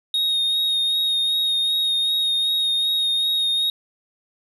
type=tone with vibrato; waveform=triangle; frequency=3729 Hz; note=A#7; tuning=in tune; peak=-17 dBFS; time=0.14-3.7 s; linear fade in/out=2 ms; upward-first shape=sine; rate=2.6 Hz; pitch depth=20 cents each way; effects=none